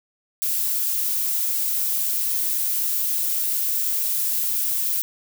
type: noise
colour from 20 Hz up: violet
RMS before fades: -23 dBFS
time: 0.42-5.02 s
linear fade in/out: 0 ms
effects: none